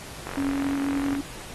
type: click train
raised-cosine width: 0.5 ms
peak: -18 dBFS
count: 41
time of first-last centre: 0.27-1.151 s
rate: 45.4 Hz
type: tone with pitch glide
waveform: sine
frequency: 277.2 to 279.3 Hz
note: C#4 to C#4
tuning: 0 to +13 cents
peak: -24 dBFS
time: 0.37-1.21 s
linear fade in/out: 5 ms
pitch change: +13 cents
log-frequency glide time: 0.51-0.89 s
effects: pink hiss -41 dBFS RMS until 1.54 s + AAC 32 kbps